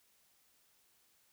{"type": "silence", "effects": ["white hiss -71 dBFS RMS until 1.32 s"]}